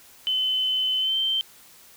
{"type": "tone with pitch glide", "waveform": "sine", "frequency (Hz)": [3042, 3119], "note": ["F#7", "G7"], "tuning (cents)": [47, -9], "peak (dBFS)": -21, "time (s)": [0.27, 1.41], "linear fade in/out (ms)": 0, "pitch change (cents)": 44, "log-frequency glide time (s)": [0.99, 1.17], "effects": ["white hiss -51 dBFS RMS until 1.96 s"]}